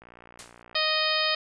click train, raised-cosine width 0.5 ms, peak -33 dBFS, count 44, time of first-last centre 0.02-0.746 s, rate 59.2 Hz
white noise with exponential decay, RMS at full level -38 dBFS, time 0.39-0.62 s, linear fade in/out 1 ms, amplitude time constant 49 ms
harmonic tone, 622 Hz, D#5, 1 cent flat, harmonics 1 / 2 / 3 / 4 / 5 / 6 / 7 / 8, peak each -31 / -31 / -31 / -31 / -31 / -31 / -31 / -31 dBFS, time 0.75-1.35 s, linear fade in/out 5 ms
effects resampled to 22050 Hz

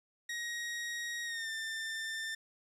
sawtooth tone with pitch glide, 1887 to 1789.3 Hz, A#6 to A6, +21 to +29 cents, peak -33 dBFS, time 0.29-2.35 s, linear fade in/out 5 ms, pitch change -92 cents, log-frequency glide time 1.24-1.5 s, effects low-pass 9000 Hz 12 dB/octave + 11-bit

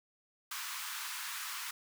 pink high-pass noise, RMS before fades -41 dBFS, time 0.51-1.71 s, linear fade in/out 5 ms, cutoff 990 Hz, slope 48 dB/octave, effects none

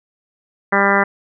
harmonic tone, 198.8 Hz, G3, 25 cents sharp, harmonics 1 / 2 / 3 / 4 / 5 / 6 / 7 / 8 / 9 / 10, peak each -21 / -21 / -21 / -21 / -21 / -21 / -21 / -21 / -21 / -21 dBFS, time 0.72-1.04 s, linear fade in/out 10 ms, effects none

